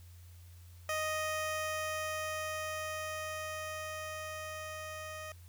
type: tone with level ramp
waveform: 15% pulse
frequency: 622.3 Hz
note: D#5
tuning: in tune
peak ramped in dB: -26 to -36 dBFS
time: 0.89-5.32 s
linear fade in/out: 2 ms
effects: added 87 Hz sine -51 dBFS peak until 5.48 s + white hiss -64 dBFS RMS until 5.48 s